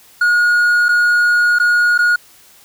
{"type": "tone with dropouts", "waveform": "triangle", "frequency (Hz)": 1441, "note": "F#6", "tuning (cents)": -46, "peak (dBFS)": -8, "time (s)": [0.21, 2.16], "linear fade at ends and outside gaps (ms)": 5, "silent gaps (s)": [[0.885, 0.889], [1.587, 1.598], [1.979, 1.988]], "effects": ["white hiss -46 dBFS RMS until 2.64 s"]}